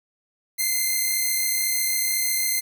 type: tone pair together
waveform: 5% pulse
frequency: 2066 / 2100 Hz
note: C7 / C7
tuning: -22 / +6 cents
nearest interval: unison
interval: 28 cents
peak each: -14 dBFS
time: 0.58-2.61 s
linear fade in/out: 20 ms
effects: none